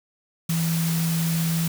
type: tone in noise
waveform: sine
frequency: 164.81 Hz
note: E3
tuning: in tune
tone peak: -21 dBFS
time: 0.49-1.68 s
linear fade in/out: 5 ms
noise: white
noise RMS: -31 dBFS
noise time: 0.49-1.68 s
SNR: +7 dB
effects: none

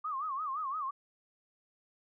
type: tone with vibrato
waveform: sine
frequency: 1159 Hz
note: D6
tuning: 23 cents flat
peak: -33 dBFS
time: 0.04-0.91 s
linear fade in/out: 10 ms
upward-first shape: sine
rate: 5.8 Hz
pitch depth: 170 cents each way
effects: none

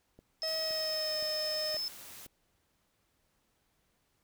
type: click train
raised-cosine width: 2 ms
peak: -40 dBFS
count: 5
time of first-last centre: 0.19-2.263 s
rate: 1.93 Hz
type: tone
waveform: sine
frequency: 5240 Hz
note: E8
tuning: 11 cents flat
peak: -33 dBFS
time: 0.42-1.88 s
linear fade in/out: 0 ms
type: tone with pitch glide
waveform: 45% pulse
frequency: 636 to 615.8 Hz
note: D#5 to D#5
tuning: +38 to -18 cents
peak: -36 dBFS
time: 0.43-1.77 s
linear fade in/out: 2 ms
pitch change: -56 cents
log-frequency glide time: 0.57-1.18 s
type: noise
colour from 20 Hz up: white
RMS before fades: -49 dBFS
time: 0.47-2.27 s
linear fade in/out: 10 ms
effects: pink hiss -75 dBFS RMS until 4.23 s

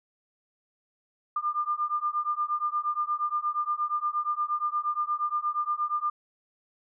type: beating tone pair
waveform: sine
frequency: 1198 / 1206.5 Hz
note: D6 / D6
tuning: +34 / +46 cents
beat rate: 8.5 Hz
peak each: -29 dBFS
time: 1.36-6.1 s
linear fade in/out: 5 ms
effects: none

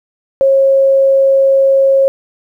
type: tone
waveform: sine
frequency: 542 Hz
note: C#5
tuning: 39 cents flat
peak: -6 dBFS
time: 0.41-2.08 s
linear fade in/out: 0 ms
effects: 8-bit

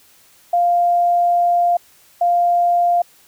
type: tone pair in turn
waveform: sine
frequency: 698.5 / 698.5 Hz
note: F5 / F5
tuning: 0 / 0 cents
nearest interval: unison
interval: 0 cents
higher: neither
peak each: -12 dBFS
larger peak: neither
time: 0.53-1.77 / 2.21-3.02 s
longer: first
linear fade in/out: 5 ms
effects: white hiss -51 dBFS RMS until 3.27 s

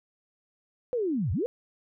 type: linear two-way sweep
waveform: sine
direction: down then up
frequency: 515 to 73.42 to 515 Hz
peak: -25 dBFS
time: 0.93-1.46 s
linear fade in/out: 0 ms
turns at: 1.32 s
effects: none

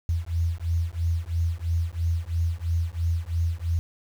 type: beating tone pair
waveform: sine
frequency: 82.41 / 85.41 Hz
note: E2 / F2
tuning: 0 / -38 cents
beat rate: 3 Hz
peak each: -26 dBFS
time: 0.09-3.79 s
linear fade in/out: 0 ms
effects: 8-bit

